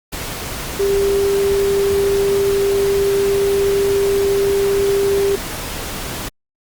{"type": "tone in noise", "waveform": "sine", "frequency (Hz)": 397, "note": "G4", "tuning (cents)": 22, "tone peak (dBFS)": -13, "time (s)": [0.79, 5.36], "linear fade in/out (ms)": 10, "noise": "pink", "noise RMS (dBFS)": -26, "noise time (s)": [0.12, 6.29], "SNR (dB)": 10, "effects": ["Opus 48 kbps"]}